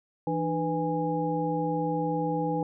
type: harmonic tone with a mistuned harmonic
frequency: 164.81 Hz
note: E3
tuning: in tune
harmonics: 1 / 2 / 3 / 5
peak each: -31 / -31 / -31 / -31 dBFS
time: 0.27-2.63 s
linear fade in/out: 2 ms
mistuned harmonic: 2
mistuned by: -150 cents
effects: none